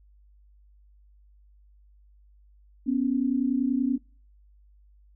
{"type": "tone pair together", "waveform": "sine", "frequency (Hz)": [246.8, 277.2], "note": ["B3", "C#4"], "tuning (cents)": [-1, 0], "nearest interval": "major second", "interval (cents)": 201, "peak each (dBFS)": [-25, -25], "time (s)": [2.86, 3.98], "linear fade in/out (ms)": 20, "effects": ["noise-tail reverb RT60 0.4 s tail -25 dB re dry", "added 50 Hz sine -54 dBFS peak until 5.15 s"]}